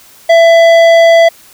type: tone with tanh clipping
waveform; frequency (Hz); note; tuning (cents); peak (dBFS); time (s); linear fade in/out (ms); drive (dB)
triangle; 667; E5; +20; -4; 0.29-1.29; 10; 17
effects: white hiss -40 dBFS RMS until 1.53 s